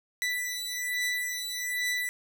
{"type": "beating tone pair", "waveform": "sawtooth", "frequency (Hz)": [1977, 1978.2], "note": ["B6", "B6"], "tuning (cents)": [1, 2], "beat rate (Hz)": 1.2, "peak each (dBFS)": -29, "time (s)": [0.22, 2.09], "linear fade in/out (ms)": 0, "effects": []}